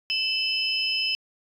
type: tone cluster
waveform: sine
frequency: 2637 / 3027 / 5130 Hz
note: E7 / F#7 / E8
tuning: 0 / +39 / -48 cents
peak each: -27 dBFS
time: 0.1-1.15 s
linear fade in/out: 0 ms
effects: tanh soft clip ceiling -14 dBFS